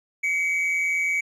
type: tone pair together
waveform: triangle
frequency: 2103 / 2272 Hz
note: C7 / C#7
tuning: +8 / +42 cents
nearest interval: minor second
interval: 134 cents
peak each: -29 / -20 dBFS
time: 0.23-1.21 s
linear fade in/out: 10 ms
effects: resampled to 24000 Hz